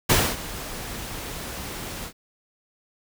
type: noise with ADSR envelope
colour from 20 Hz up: pink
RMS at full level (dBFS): -17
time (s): 0.09-2.13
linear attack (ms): 11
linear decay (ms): 260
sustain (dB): -17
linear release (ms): 80
effects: none